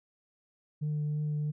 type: tone with vibrato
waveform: sine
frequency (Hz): 150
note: D3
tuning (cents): +37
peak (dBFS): -27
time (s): 0.81-1.52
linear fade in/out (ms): 20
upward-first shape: triangle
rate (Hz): 3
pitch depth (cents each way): 13
effects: tanh soft clip ceiling -27 dBFS